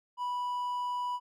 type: tone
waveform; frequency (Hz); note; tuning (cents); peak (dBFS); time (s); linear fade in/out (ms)
triangle; 984; B5; -7; -29; 0.17-1.2; 50
effects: none